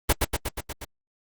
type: noise with echo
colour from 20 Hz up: pink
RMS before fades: -18 dBFS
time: 0.09-0.13 s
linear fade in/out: 10 ms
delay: 120 ms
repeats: 6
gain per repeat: -3 dB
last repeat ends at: 0.85 s
effects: Opus 32 kbps